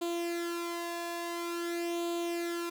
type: tone with flanger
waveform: sawtooth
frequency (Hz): 342.3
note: F4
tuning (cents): -35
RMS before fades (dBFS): -35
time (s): 0.01-2.7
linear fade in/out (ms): 10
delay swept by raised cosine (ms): 0.27 to 1.16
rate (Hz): 0.48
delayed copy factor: +0.65
effects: none